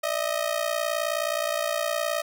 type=ring-modulated tone; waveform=sawtooth; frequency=625 Hz; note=D#5; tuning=8 cents sharp; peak=-18 dBFS; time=0.03-2.22 s; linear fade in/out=10 ms; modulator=29.6 Hz; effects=none